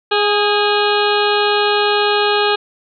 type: harmonic tone with a mistuned harmonic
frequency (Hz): 414.7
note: G#4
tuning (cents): -3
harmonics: 1 / 2 / 3 / 4 / 6 / 7 / 8 / 9 / 10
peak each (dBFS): -16 / -19 / -21 / -22 / -24 / -24 / -25 / -26 / -26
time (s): 0.11-2.56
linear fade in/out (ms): 10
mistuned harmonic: 4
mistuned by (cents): -28
effects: none